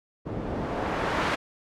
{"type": "noise with low-pass filter sweep", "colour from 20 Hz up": "white", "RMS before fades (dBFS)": -29, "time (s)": [0.25, 1.36], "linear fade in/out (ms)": 20, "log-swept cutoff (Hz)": [370, 1900], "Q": 0.77, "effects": []}